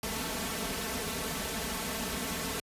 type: noise with comb filter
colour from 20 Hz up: pink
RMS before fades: -34 dBFS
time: 0.03-2.6 s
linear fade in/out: 2 ms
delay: 4.5 ms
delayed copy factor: +0.95
effects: high-pass 60 Hz 12 dB/octave + resampled to 32000 Hz